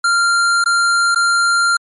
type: tone with dropouts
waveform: square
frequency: 1389 Hz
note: F6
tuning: 10 cents flat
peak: -12 dBFS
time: 0.04-1.77 s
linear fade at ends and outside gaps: 5 ms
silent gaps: 0.641-0.659 / 1.148-1.158 s
effects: MP3 48 kbps